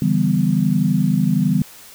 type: chord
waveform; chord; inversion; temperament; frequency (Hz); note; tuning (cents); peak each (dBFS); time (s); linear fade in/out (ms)
sine; E minor seventh; third; equal with one note detuned; 143.4 / 164.81 / 196 / 246.9; D3 / E3 / G3 / B3; -41 / 0 / 0 / 0; -21 / -19 / -18 / -21; 0.02-1.62; 2
effects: white hiss -42 dBFS RMS until 1.94 s